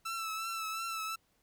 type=tone with vibrato; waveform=sawtooth; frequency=1324 Hz; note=E6; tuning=7 cents sharp; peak=-32 dBFS; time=0.05-1.16 s; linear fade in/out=10 ms; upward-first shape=triangle; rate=2.8 Hz; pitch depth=43 cents each way; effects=pink hiss -73 dBFS RMS until 1.42 s